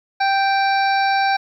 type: harmonic tone with a mistuned harmonic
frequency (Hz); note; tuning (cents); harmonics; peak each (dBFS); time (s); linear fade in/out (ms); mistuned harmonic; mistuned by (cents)
784; G5; 0; 1 / 2 / 3 / 5 / 6 / 7; -16 / -22 / -26 / -30 / -32 / -33; 0.2-1.37; 10; 6; -52
effects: 9-bit